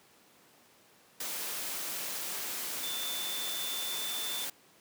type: tone in noise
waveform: sine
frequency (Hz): 3533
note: A7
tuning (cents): +6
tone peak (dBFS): -37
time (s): 2.83-4.45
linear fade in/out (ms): 5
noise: white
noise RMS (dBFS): -37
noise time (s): 1.2-4.5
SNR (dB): -3
effects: pink hiss -61 dBFS RMS until 4.8 s + high-pass 200 Hz 12 dB/octave